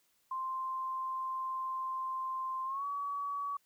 sine tone with pitch glide, 1046.5 to 1134.6 Hz, C6 to C#6, 0 to +40 cents, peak -34 dBFS, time 0.31-3.57 s, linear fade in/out 5 ms, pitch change +140 cents, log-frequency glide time 2.65-2.85 s, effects white hiss -73 dBFS RMS until 3.65 s

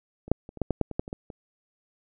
clicks, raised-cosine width 2 ms, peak -28 / -6 / -28 / -27 / -12 / -11 / -9 / -22 / -12 / -25 / -19 / -26 dBFS, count 12, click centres 0.28 / 0.316 / 0.491 / 0.573 / 0.617 / 0.707 / 0.813 / 0.913 / 0.995 / 1.079 / 1.129 / 1.302 s, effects none

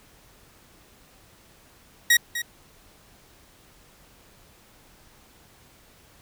sawtooth tone with echo, 1896 Hz, A#6, 29 cents sharp, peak -11 dBFS, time 2.1-2.17 s, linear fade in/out 5 ms, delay 250 ms, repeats 1, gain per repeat -12 dB, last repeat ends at 2.42 s, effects pink hiss -55 dBFS RMS until 6.21 s

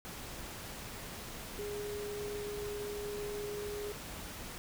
sine tone in noise, 413.3 Hz, G#4, 8 cents flat, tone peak -38 dBFS, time 1.59-3.92 s, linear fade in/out 0 ms, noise pink, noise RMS -45 dBFS, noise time 0.05-4.58 s, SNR +4 dB, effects none

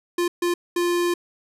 square tone bursts at uneven times, 349.1 Hz, F4, 1 cent flat, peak -20 dBFS, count 3, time 0.18-0.28 / 0.42-0.54 / 0.76-1.14 s, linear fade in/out 5 ms, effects resampled to 32000 Hz

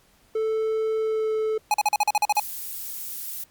triangle tone with pitch glide, 440 to 436.2 Hz, A4 to A4, 0 to -15 cents, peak -20 dBFS, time 0.35-1.58 s, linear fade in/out 5 ms, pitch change -15 cents, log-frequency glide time 0.98-1.33 s
square tone bursts, 838 Hz, G#5, 15 cents sharp, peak -18 dBFS, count 10, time 1.71-2.398 s, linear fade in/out 2 ms, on 31 ms, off 42 ms
violet noise, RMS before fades -33 dBFS, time 2.35-3.44 s, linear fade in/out 5 ms
effects pink hiss -60 dBFS RMS until 3.5 s + Opus 48 kbps

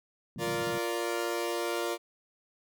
pink band-pass noise, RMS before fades -41 dBFS, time 0.36-0.78 s, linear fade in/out 0 ms, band 120 to 210 Hz, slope 24 dB/octave
sawtooth chord, Bb major, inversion second, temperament equal with one note detuned, 349.2 / 466.2 / 581.9 Hz, F4 / Bb4 / D5, 0 / 0 / -16 cents, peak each -29 / -31 / -32 dBFS, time 0.38-1.98 s, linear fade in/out 50 ms
effects none

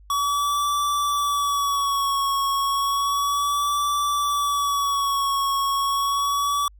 square tone with vibrato, 1132 Hz, C#6, 36 cents sharp, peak -21 dBFS, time 0.1-6.68 s, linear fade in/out 2 ms, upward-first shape sine, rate 0.32 Hz, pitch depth 44 cents each way, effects added 50 Hz sine -46 dBFS peak until 6.79 s

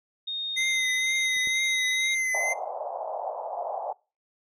sine tone with pitch glide, 3699 to 3792 Hz, A#7 to A#7, -14 to +29 cents, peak -29 dBFS, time 0.27-2.15 s, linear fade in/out 10 ms, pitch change +43 cents, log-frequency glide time 0.79-1.85 s
square tone with vibrato, 2062 Hz, C7, 26 cents flat, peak -25 dBFS, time 0.56-2.54 s, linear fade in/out 20 ms, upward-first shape triangle, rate 2.1 Hz, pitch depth 37 cents each way
clicks, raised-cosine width 2 ms, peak -40 / -31 dBFS, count 2, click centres 1.366 / 1.473 s
pink band-pass noise, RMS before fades -33 dBFS, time 2.34-3.93 s, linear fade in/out 5 ms, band 580 to 860 Hz, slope 48 dB/octave
effects noise-tail reverb RT60 0.3 s tail -23 dB re dry + low-pass 11000 Hz 12 dB/octave

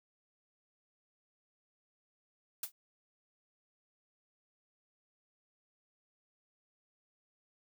blue noise with exponential decay, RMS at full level -32 dBFS, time 2.63-2.72 s, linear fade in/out 5 ms, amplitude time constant 19 ms, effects none

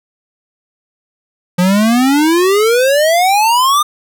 square exponential sweep, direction up, 174.61 to 1226 Hz, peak -9 dBFS, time 1.58-3.83 s, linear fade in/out 10 ms, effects none

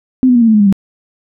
sine tone with pitch steps, 257.6 / 247.5 / 237.9 / 228.6 / 219.6 / 211.1 / 202.8 / 194.89 Hz, C4 / B3 / A#3 / A#3 / A3 / G#3 / G#3 / G3, -27 / +4 / +35 / -34 / -3 / +29 / -41 / -10 cents, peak -5 dBFS, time 0.23-0.726 s, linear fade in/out 0 ms, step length 62 ms, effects none

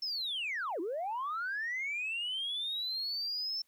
sine linear two-way sweep, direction down then up, 5360 to 311.1 to 5360 Hz, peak -32 dBFS, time 0.02-3.62 s, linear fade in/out 5 ms, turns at 0.8 s, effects tanh soft clip ceiling -30 dBFS + white hiss -74 dBFS RMS until 3.67 s

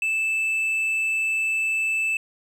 sine tone with hard clipping, 2634 Hz, E7, 2 cents flat, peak -22 dBFS, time 0.02-2.17 s, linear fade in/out 2 ms, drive 3 dB, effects none

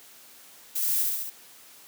violet noise with echo, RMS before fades -28 dBFS, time 0.75-1.03 s, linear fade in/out 10 ms, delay 68 ms, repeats 4, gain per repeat -2 dB, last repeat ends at 1.302 s, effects white hiss -51 dBFS RMS until 1.87 s + high-pass 150 Hz 12 dB/octave

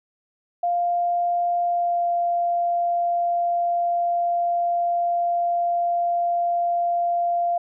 sine tone with pitch glide, 698.5 to 693.7 Hz, F5 to F5, 0 to -12 cents, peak -19 dBFS, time 0.63-7.58 s, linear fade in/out 5 ms, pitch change -12 cents, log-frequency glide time 1.63-2.08 s, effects none

